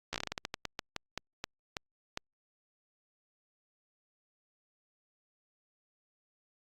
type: slowing click train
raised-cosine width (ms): 0.2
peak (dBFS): -17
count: 18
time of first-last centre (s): 0.13-2.174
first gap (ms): 13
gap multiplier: 1.24
effects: Opus 48 kbps